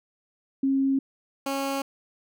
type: tone pair in turn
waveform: sine / 15% pulse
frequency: 270.6 / 274.2 Hz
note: C#4 / C#4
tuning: -42 / -19 cents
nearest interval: unison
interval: 23 cents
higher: second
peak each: -20 dBFS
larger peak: neither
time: 0.63-0.99 / 1.46-1.82 s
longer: neither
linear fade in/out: 5 ms
effects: none